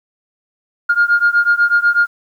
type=beating tone pair; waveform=sine; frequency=1412 / 1420.1 Hz; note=F6 / F6; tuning=+19 / +29 cents; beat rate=8.1 Hz; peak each=-12 / -13 dBFS; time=0.89-2.07 s; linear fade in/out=10 ms; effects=tanh soft clip ceiling -4 dBFS + 8-bit